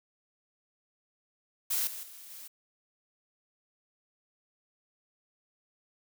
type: noise with level steps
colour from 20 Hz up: blue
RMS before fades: -30 / -41 / -49 / -46 dBFS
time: 1.7-2.48 s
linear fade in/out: 10 ms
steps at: 1.87 / 2.03 / 2.3 s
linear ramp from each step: 2 ms
effects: none